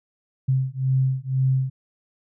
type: beating tone pair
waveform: sine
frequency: 130.81 / 132.81 Hz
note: C3 / C3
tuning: 0 / +26 cents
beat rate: 2 Hz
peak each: -22 dBFS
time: 0.48-1.7 s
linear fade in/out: 10 ms
effects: none

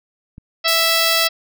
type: click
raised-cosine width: 5 ms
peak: -24 dBFS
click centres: 0.381 s
type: harmonic tone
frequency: 659.3 Hz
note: E5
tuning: in tune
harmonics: 1 / 2 / 3 / 4 / 5 / 6 / 7 / 8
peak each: -23 / -23 / -23 / -23 / -23 / -23 / -23 / -23 dBFS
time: 0.64-1.29 s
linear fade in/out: 20 ms
type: high-pass noise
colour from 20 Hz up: white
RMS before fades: -24 dBFS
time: 0.68-1.27 s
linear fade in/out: 0 ms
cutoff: 4400 Hz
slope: 48 dB/octave
effects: none

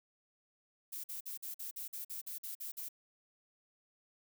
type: noise bursts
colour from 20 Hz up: violet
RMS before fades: -43 dBFS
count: 12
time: 0.92-2.888 s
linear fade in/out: 10 ms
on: 120 ms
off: 48 ms
effects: none

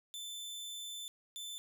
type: tone bursts at uneven times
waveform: sawtooth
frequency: 3530 Hz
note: A7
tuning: 5 cents sharp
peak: -39 dBFS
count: 2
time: 0.14-1.08 / 1.36-1.58 s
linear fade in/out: 0 ms
effects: none

